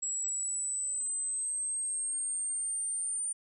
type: exponential sweep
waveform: sine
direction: up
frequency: 7710 to 9050 Hz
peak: -31 dBFS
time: 0.02-3.33 s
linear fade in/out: 10 ms
effects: none